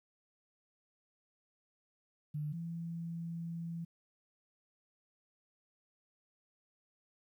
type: tone pair in turn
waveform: sine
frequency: 150 / 167.57 Hz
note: D3 / E3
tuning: +37 / +29 cents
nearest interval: major second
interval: 192 cents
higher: second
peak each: -35 / -38 dBFS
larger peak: first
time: 2.34-2.53 / 2.53-3.85 s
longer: second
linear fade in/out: 10 ms
effects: 12-bit